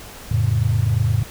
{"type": "chord", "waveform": "sine", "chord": "F augmented", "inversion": "none", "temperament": "equal", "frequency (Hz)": [87.31, 110, 138.59], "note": ["F2", "A2", "C#3"], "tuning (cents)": [0, 0, 0], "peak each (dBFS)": [-22, -17, -23], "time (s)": [0.31, 1.23], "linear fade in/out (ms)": 5, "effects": ["pink hiss -38 dBFS RMS until 1.3 s"]}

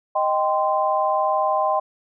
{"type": "chord", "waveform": "sine", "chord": "C minor", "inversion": "first", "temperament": "equal with one note detuned", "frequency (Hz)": [622.3, 784, 1037.5], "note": ["Eb5", "G5", "C6"], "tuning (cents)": [0, 0, -15], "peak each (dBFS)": -22, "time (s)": [0.15, 1.8], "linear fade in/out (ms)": 10, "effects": []}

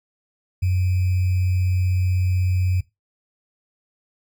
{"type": "tone with sample-and-hold", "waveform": "sine", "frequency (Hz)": 91.6, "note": "F#2", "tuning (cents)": -17, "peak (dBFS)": -17, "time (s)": [0.62, 2.81], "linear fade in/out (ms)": 10, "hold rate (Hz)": 2450, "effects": ["noise-tail reverb RT60 0.2 s tail -19 dB re dry"]}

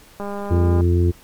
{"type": "click train", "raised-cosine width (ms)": 1, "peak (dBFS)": -16, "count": 124, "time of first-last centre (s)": [0.2, 0.809], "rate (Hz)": 202}
{"type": "harmonic tone", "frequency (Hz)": 87.31, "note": "F2", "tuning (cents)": 0, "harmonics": [1, 2, 3, 4, 5], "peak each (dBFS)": [-14, -26, -27, -21, -31], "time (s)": [0.5, 1.12], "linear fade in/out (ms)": 20}
{"effects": ["pink hiss -48 dBFS RMS until 1.23 s", "MP3 96 kbps"]}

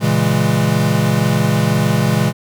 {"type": "chord", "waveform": "square", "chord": "A# half-diminished seventh", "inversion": "none", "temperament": "equal", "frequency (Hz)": [116.54, 138.59, 164.81, 207.7], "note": ["A#2", "C#3", "E3", "G#3"], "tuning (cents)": [0, 0, 0, 0], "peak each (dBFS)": -19, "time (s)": [0, 2.33], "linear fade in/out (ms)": 50, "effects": []}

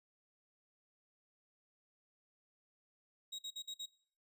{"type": "tone bursts", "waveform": "35% pulse", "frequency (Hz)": 3800, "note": "A#7", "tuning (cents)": 33, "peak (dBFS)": -40, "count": 5, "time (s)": [3.32, 3.86], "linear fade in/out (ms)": 10, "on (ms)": 68, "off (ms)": 50, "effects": ["noise-tail reverb RT60 0.5 s tail -19 dB re dry", "resampled to 32000 Hz"]}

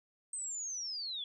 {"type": "linear sweep", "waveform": "sine", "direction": "down", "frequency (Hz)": [8372, 3322], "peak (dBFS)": -37, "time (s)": [0.33, 1.24], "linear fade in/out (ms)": 2, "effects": []}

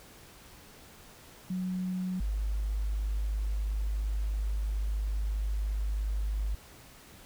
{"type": "tone pair in turn", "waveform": "sine", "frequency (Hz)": [184.2, 51.5], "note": ["F#3", "G#1"], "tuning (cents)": [-7, -14], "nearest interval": "octave + minor seventh", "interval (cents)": 2207, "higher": "first", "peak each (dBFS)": [-30, -28], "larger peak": "second", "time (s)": [[1.5, 2.2], [2.2, 6.55]], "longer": "second", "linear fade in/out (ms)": 5, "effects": ["pink hiss -53 dBFS RMS until 7.25 s"]}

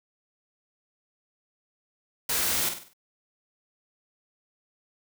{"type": "noise with echo", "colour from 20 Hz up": "white", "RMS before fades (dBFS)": -27, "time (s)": [2.29, 2.69], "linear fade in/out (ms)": 5, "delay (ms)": 49, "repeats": 5, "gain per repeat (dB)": -7, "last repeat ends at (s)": 2.935, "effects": []}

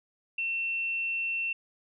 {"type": "tone", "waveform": "sine", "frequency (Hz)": 2700, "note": "E7", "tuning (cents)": 41, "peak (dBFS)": -28, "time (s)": [0.38, 1.53], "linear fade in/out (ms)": 5, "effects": []}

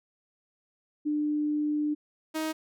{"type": "tone pair in turn", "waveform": ["sine", "sawtooth"], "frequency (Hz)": [298.7, 314.8], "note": ["D4", "D#4"], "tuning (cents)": [29, 20], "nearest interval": "minor second", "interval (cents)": 91, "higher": "second", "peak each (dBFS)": -25, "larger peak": "neither", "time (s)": [[1.05, 1.95], [2.34, 2.53]], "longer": "first", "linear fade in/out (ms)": 20, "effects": []}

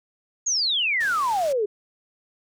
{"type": "exponential sweep", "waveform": "sine", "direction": "down", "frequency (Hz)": [6790, 396.6], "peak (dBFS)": -20, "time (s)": [0.46, 1.66], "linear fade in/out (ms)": 10}
{"type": "low-pass noise", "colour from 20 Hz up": "white", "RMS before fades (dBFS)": -40, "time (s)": [1, 1.53], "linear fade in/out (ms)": 10, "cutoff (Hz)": 7800, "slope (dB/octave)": 12}
{"effects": []}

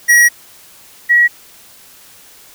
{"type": "tone pair in turn", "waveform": ["square", "sine"], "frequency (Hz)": [1909, 1917.1], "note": ["A#6", "A#6"], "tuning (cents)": [41, 48], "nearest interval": "unison", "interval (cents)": 7, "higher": "second", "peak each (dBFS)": -6, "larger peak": "neither", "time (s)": [[0.08, 0.29], [1.09, 1.28]], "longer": "first", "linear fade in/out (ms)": 20, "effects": ["white hiss -42 dBFS RMS until 2.54 s"]}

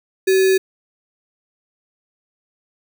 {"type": "tone with sample-and-hold", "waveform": "sine", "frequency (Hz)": 379.8, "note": "F#4", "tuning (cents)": 45, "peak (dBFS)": -11, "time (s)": [0.27, 0.58], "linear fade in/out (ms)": 10, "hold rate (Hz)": 2100, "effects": []}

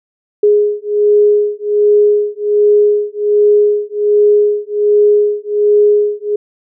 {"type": "beating tone pair", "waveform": "sine", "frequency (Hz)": [415.3, 416.6], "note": ["G#4", "G#4"], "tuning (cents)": [0, 5], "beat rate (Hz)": 1.3, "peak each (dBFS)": -11, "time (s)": [0.43, 6.36], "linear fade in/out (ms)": 5, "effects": []}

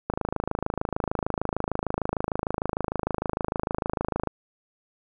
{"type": "click train", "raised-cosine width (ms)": 1, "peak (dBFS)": -11, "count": 112, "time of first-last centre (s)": [0.1, 4.273], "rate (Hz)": 26.6, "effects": []}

